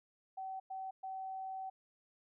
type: tone bursts at uneven times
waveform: sine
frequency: 763 Hz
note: G5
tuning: 47 cents flat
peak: -40 dBFS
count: 3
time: 0.37-0.6 / 0.7-0.91 / 1.03-1.7 s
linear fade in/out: 10 ms
effects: none